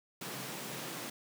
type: high-pass noise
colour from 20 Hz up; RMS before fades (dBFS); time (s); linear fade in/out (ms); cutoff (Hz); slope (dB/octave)
pink; -42; 0.21-1.1; 5; 120; 96
effects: none